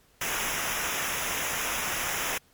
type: noise with comb filter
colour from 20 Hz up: pink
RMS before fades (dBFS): -30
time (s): 0.21-2.38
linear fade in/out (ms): 5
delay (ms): 0.23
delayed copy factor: -0.8
effects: pink hiss -62 dBFS RMS until 2.53 s + MP3 96 kbps